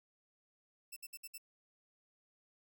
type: tone bursts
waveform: 5% pulse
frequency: 2649 Hz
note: E7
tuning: 8 cents sharp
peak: -36 dBFS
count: 5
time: 0.92-1.381 s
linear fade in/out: 10 ms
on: 45 ms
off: 59 ms
effects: none